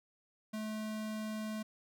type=tone; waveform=square; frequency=216 Hz; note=A3; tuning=32 cents flat; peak=-38 dBFS; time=0.53-1.63 s; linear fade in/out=10 ms; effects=none